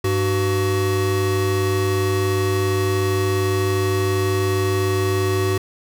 square tone pair together, 99.62 / 376.1 Hz, G2 / F#4, +28 / +28 cents, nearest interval octave + major seventh, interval 2300 cents, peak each -21 dBFS, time 0.04-5.58 s, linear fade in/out 5 ms, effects none

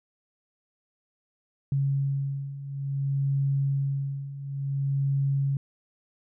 sine beating tone pair, 137.9 / 138.47 Hz, C#3 / C#3, -9 / -2 cents, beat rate 0.57 Hz, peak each -30 / -26 dBFS, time 1.72-5.57 s, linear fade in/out 2 ms, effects none

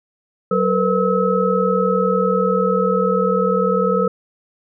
sine tone cluster, 187.6 / 457.7 / 497.8 / 1291 Hz, F#3 / A#4 / B4 / E6, +24 / -32 / +14 / -37 cents, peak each -20 / -19 / -19 / -21 dBFS, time 0.51-4.08 s, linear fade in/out 5 ms, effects none

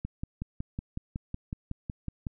click train, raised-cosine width 5 ms, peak -21 dBFS, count 13, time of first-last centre 0.05-2.268 s, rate 5.41 Hz, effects none

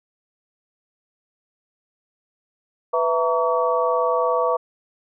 sine tone cluster, 497.4 / 661 / 925 / 1136 Hz, B4 / E5 / A#5 / C#6, +12 / +5 / -14 / +42 cents, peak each -21 / -23 / -26 / -23 dBFS, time 2.93-4.57 s, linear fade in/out 10 ms, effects none

